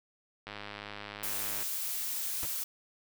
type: click train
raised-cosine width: 0.3 ms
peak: -25 dBFS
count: 120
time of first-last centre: 0.47-1.625 s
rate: 103 Hz
type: noise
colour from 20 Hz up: blue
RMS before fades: -35 dBFS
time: 1.23-2.64 s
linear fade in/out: 5 ms
type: noise with exponential decay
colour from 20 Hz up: pink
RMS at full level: -36 dBFS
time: 2.43-2.52 s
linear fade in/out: 0 ms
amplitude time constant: 18 ms
effects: none